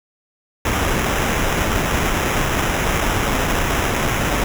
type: noise with sample-and-hold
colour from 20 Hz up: pink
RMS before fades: -19 dBFS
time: 0.65-4.44 s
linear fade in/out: 2 ms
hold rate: 4410 Hz
effects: none